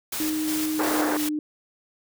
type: noise with tremolo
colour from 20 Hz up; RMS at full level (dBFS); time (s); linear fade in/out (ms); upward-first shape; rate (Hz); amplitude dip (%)
white; -30; 0.12-1.29; 5; square; 2.8; 40
type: tone with pitch glide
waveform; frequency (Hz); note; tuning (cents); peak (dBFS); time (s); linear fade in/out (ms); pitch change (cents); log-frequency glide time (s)
sine; 310.1 to 302.1; D#4 to D4; -6 to +49; -24; 0.2-1.39; 2; -45; 0.76-1.16
type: band-pass noise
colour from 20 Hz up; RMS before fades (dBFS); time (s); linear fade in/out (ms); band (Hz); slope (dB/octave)
pink; -27; 0.79-1.17; 2; 340 to 1700; 24
effects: none